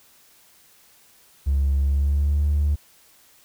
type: tone with pitch glide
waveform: triangle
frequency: 69.3 to 73.38 Hz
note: C#2 to D2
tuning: 0 to -1 cents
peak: -14 dBFS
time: 1.46-2.76 s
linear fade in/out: 20 ms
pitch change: +99 cents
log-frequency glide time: 1.86-2.42 s
effects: tanh soft clip ceiling -14 dBFS + white hiss -55 dBFS RMS until 3.44 s